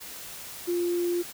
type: tone in noise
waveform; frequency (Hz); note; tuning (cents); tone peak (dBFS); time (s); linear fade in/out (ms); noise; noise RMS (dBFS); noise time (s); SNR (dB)
sine; 349.2; F4; 0; -24; 0.67-1.23; 20; white; -41; 0-1.33; +14
effects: none